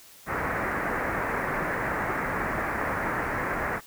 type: low-pass noise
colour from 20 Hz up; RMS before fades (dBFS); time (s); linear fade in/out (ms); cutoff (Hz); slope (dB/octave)
white; -29; 0.26-3.81; 50; 2000; 48
effects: white hiss -51 dBFS RMS until 3.86 s